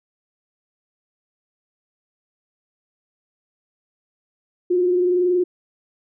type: tone with frequency modulation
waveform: sine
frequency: 358.7 Hz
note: F4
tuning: 46 cents sharp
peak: -15 dBFS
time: 4.7-5.44 s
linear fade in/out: 10 ms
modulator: 21.1 Hz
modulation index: 0.37
effects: none